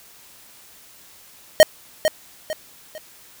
square tone with echo, 622.3 Hz, D#5, in tune, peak -6 dBFS, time 1.6-1.63 s, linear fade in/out 0 ms, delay 450 ms, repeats 3, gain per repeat -9 dB, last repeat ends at 2.98 s, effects white hiss -48 dBFS RMS until 3.4 s

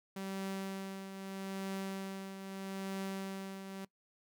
sawtooth tone with tremolo, 193.3 Hz, G3, 24 cents flat, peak -33 dBFS, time 0.16-3.85 s, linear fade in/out 5 ms, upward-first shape triangle, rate 0.79 Hz, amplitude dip 60%, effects noise-tail reverb RT60 0.1 s tail -21 dB re dry

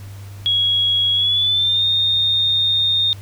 sine tone with pitch glide, 3322 to 3665 Hz, G#7 to A#7, 0 to -30 cents, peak -14 dBFS, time 0.46-3.13 s, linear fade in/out 0 ms, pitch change +170 cents, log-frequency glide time 1.13-1.84 s, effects added 99 Hz sine -32 dBFS peak until 3.21 s + pink hiss -45 dBFS RMS until 3.21 s

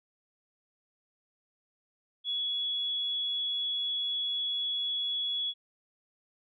sine tone, 3374 Hz, G#7, 27 cents sharp, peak -29 dBFS, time 2.24-5.54 s, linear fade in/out 50 ms, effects none

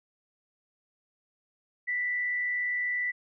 sine tone with frequency modulation, 1975.5 Hz, B6, in tune, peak -27 dBFS, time 1.87-3.12 s, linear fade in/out 20 ms, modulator 85.2 Hz, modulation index 0.41, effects none

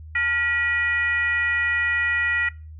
sine tone with frequency modulation, 1925 Hz, B6, 45 cents flat, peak -19 dBFS, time 0.15-2.49 s, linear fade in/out 5 ms, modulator 517 Hz, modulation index 0.77, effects noise-tail reverb RT60 0.3 s tail -22 dB re dry + added 78 Hz sine -37 dBFS peak until 2.79 s

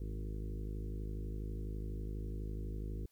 harmonic tone with a mistuned harmonic, 52.1 Hz, G#1, 6 cents sharp, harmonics 1 / 2 / 3 / 4 / 5 / 6 / 7 / 8 / 9, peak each -39 / -46 / -50 / -53 / -54 / -54 / -53 / -58 / -58 dBFS, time 0-3.06 s, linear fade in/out 5 ms, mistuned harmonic 3, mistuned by +31 cents, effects white hiss -75 dBFS RMS until 3.11 s

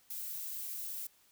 violet noise, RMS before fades -41 dBFS, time 0.1-1.07 s, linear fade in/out 5 ms, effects white hiss -67 dBFS RMS until 1.31 s

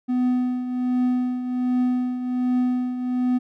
triangle tone with tremolo, 250 Hz, B3, 21 cents sharp, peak -15 dBFS, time 0.08-3.39 s, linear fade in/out 20 ms, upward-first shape triangle, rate 1.3 Hz, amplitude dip 65%, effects none

